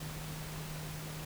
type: tone in noise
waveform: sine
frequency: 154.6 Hz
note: D#3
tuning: 11 cents flat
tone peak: -42 dBFS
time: 0-1.25 s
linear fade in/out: 5 ms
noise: pink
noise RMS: -45 dBFS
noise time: 0-1.25 s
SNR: 0 dB
effects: none